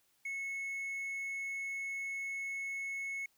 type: tone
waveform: triangle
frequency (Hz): 2194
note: C#7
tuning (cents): -18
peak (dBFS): -35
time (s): 0.25-3.26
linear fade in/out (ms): 5
effects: white hiss -73 dBFS RMS until 3.37 s